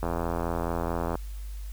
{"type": "click train", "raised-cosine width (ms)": 1, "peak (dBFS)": -15, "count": 96, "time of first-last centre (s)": [0.03, 1.154], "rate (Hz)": 84.5, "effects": ["added 50 Hz sine -34 dBFS peak until 1.72 s", "white hiss -54 dBFS RMS until 1.72 s"]}